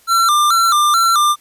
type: tone with vibrato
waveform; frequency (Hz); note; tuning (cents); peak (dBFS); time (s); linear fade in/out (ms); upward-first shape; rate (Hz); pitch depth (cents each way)
square; 1271; D#6; +36; -11; 0.07-1.36; 50; square; 2.3; 110
effects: white hiss -51 dBFS RMS until 1.4 s + resampled to 32000 Hz